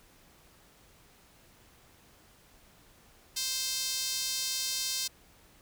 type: tone with high-pass filter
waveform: sawtooth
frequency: 523 Hz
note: C5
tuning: 1 cent flat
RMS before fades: -33 dBFS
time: 3.36-5.08 s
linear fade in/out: 10 ms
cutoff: 4700 Hz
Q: 1.8
effects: pink hiss -60 dBFS RMS until 5.61 s